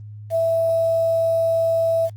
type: tone with quantisation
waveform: sine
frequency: 659.3 Hz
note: E5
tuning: in tune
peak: -16 dBFS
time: 0.3-2.1 s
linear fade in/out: 50 ms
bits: 7
effects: added 105 Hz sine -34 dBFS peak until 2.16 s + Opus 24 kbps